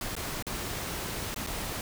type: noise with dropouts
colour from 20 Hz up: pink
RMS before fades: -35 dBFS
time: 0.01-1.81 s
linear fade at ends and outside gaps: 1 ms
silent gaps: 0.153-0.165 / 0.425-0.467 / 1.344-1.361 / 1.465-1.471 s
effects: none